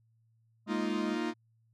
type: harmonic tone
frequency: 208.7 Hz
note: G#3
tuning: 9 cents sharp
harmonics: 1 / 3 / 5 / 6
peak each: -35 / -45 / -49 / -51 dBFS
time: 0.66-1.18 s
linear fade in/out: 50 ms
type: chord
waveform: 45% pulse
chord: Bb suspended fourth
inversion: none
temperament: equal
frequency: 233.1 / 311.1 / 349.2 Hz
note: Bb3 / Eb4 / F4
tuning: 0 / 0 / 0 cents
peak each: -36 / -35 / -36 dBFS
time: 0.67-1.34 s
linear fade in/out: 50 ms
effects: added 113 Hz sine -66 dBFS peak until 1.73 s + low-pass 5000 Hz 12 dB/octave